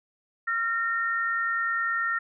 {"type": "tone pair together", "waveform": "sine", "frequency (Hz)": [1374.7, 1835], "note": ["F6", "A#6"], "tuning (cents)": [-28, -28], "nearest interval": "perfect fourth", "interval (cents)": 500, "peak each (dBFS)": -27, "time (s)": [0.47, 2.19], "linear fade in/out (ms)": 10, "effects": []}